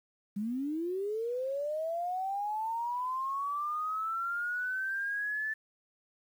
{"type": "linear sweep", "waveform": "sine", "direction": "up", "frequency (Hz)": [196, 1760], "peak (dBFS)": -31, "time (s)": [0.36, 5.54], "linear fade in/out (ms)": 10, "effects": ["10-bit"]}